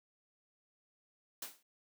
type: noise with exponential decay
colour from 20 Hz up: white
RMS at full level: -39 dBFS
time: 1.42-1.63 s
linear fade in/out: 5 ms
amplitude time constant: 45 ms
effects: high-pass 200 Hz 12 dB/octave